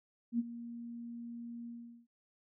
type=tone with ADSR envelope; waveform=sine; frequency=235.4 Hz; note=A#3; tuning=17 cents sharp; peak=-27 dBFS; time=0.32-2.07 s; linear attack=71 ms; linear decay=30 ms; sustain=-15 dB; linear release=400 ms; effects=none